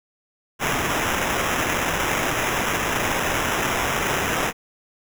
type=noise with sample-and-hold; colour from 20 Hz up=white; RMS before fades=-23 dBFS; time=0.59-4.53 s; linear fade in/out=50 ms; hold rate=4410 Hz; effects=none